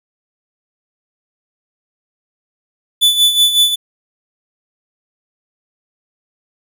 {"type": "tone with tremolo", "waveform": "45% pulse", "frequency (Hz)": 3480, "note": "A7", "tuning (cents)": -20, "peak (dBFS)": -7, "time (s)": [3.01, 3.76], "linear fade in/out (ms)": 20, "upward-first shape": "sine", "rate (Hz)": 5.4, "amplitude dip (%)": 65, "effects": []}